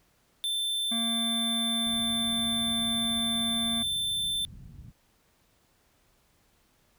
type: tone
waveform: square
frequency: 3547 Hz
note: A7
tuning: 13 cents sharp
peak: -28 dBFS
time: 0.44-4.45 s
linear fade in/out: 0 ms
type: harmonic tone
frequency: 230.1 Hz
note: A#3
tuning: 22 cents flat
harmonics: 1 / 3 / 5 / 7 / 9 / 10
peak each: -31 / -41 / -45 / -48 / -50 / -51 dBFS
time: 0.91-3.83 s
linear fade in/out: 10 ms
type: low-pass noise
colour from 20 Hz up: white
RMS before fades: -47 dBFS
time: 1.85-4.92 s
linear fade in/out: 20 ms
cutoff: 170 Hz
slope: 24 dB/octave
effects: pink hiss -67 dBFS RMS until 6.98 s